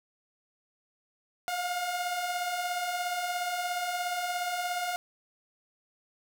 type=beating tone pair; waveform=sawtooth; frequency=698.5 / 715.5 Hz; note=F5 / F5; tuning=0 / +42 cents; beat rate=17 Hz; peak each=-34 / -27 dBFS; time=1.48-4.96 s; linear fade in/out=0 ms; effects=none